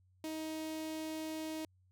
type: tone with notch filter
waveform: sawtooth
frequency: 315.1 Hz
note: D#4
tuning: 22 cents sharp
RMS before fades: -41 dBFS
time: 0.24-1.65 s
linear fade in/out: 2 ms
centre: 1400 Hz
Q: 1.4
effects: added 92 Hz sine -66 dBFS peak until 1.91 s